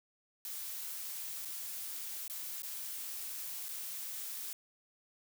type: noise with dropouts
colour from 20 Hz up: blue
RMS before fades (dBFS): -42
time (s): 0.45-4.53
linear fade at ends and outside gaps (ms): 1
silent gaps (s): 1.45-1.454 / 2.279-2.298 / 2.621-2.632 / 3.685-3.689
effects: none